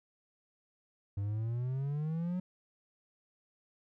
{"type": "exponential sweep", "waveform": "triangle", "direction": "up", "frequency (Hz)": [98, 185], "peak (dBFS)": -30, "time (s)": [1.17, 2.4], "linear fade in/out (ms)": 5, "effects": []}